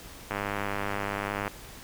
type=click train; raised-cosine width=0.5 ms; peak=-15 dBFS; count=119; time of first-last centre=0.31-1.478 s; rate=101 Hz; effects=pink hiss -46 dBFS RMS until 1.83 s